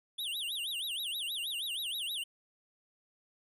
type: tone with vibrato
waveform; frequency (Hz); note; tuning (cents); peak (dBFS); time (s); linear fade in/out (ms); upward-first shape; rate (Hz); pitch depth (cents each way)
square; 3283; G#7; -21; -35; 0.18-2.24; 10; sine; 6.3; 300
effects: resampled to 32000 Hz + 12-bit